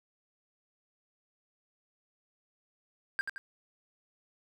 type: tone with echo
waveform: triangle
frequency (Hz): 1594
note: G6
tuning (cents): +28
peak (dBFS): -25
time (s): 3.19-3.21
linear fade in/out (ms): 0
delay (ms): 85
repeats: 2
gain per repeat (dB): -6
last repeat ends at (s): 3.38
effects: none